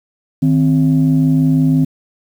sine tone pair together, 155.56 / 261.6 Hz, D#3 / C4, 0 / 0 cents, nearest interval major sixth, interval 900 cents, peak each -11 dBFS, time 0.42-1.85 s, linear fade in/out 10 ms, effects tanh soft clip ceiling -4 dBFS + 7-bit

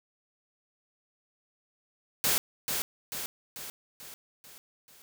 white noise with echo, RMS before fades -26 dBFS, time 2.24-2.38 s, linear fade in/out 0 ms, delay 440 ms, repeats 6, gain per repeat -5 dB, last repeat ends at 5.02 s, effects none

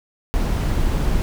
brown noise, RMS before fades -19 dBFS, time 0.34-1.22 s, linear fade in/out 0 ms, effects none

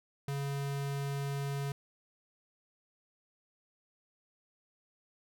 square tone, 140 Hz, C#3, 18 cents sharp, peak -34 dBFS, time 0.28-1.72 s, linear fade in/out 2 ms, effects none

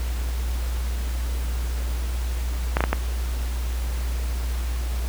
clicks, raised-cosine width 0.5 ms, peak -5 dBFS, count 4, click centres 2.769 / 2.806 / 2.839 / 2.93 s, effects added 60 Hz sine -23 dBFS peak until 5.08 s + pink hiss -38 dBFS RMS until 5.08 s

